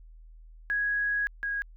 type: tone pair in turn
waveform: sine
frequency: 1661.2 / 1644 Hz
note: G#6 / G#6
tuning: 0 / -18 cents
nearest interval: unison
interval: 18 cents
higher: first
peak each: -25 / -28 dBFS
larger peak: first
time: 0.7-1.27 / 1.43-1.62 s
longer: first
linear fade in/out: 0 ms
effects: added 40 Hz sine -47 dBFS peak until 1.76 s